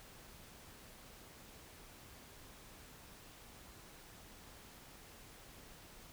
silence, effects pink hiss -57 dBFS RMS until 6.12 s

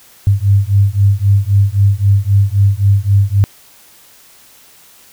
sine beating tone pair, 98 / 101.8 Hz, G2 / G#2, 0 / -34 cents, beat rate 3.8 Hz, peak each -11 dBFS, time 0.27-3.44 s, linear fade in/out 0 ms, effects white hiss -44 dBFS RMS until 5.12 s

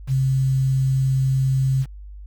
sine tone with quantisation, 132.8 Hz, C3, 26 cents sharp, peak -16 dBFS, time 0.07-1.86 s, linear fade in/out 50 ms, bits 7, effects added 50 Hz sine -35 dBFS peak until 2.26 s

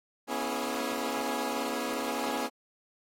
15% pulse chord, C# minor seventh, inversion third, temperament equal with one note detuned, 242.4 / 277.2 / 329.6 / 415.3 Hz, B3 / C#4 / E4 / G#4, -32 / 0 / 0 / 0 cents, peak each -29 / -29 / -32 / -31 dBFS, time 0.27-2.5 s, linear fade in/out 50 ms, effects AAC 48 kbps

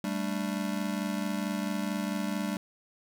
square chord, G suspended second, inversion none, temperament just, 196 / 220.5 / 294 Hz, G3 / A3 / D4, 0 / +4 / +2 cents, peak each -33 / -36 / -37 dBFS, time 0.04-2.57 s, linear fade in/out 2 ms, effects 11-bit

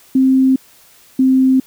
sine tone pair in turn, 263.1 / 261.7 Hz, C4 / C4, +10 / 0 cents, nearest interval unison, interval 10 cents, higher first, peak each -8 dBFS, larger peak neither, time 0.15-0.56 / 1.19-1.6 s, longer neither, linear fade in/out 5 ms, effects white hiss -47 dBFS RMS until 1.66 s

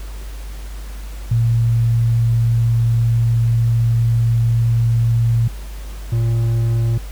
sine / triangle tone pair in turn, 116 / 115.44 Hz, A#2 / A#2, -8 / -16 cents, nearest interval unison, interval 8 cents, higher first, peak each -12 dBFS, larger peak neither, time 1.31-5.48 / 6.12-6.98 s, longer first, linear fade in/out 5 ms, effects added 50 Hz sine -27 dBFS peak until 7.11 s + pink hiss -41 dBFS RMS until 7.11 s

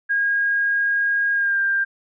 sine tone with pitch glide, 1631 to 1591 Hz, G#6 to G6, -32 to +25 cents, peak -17 dBFS, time 0.09-1.85 s, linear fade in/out 20 ms, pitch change -43 cents, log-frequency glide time 1.33-1.59 s, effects none

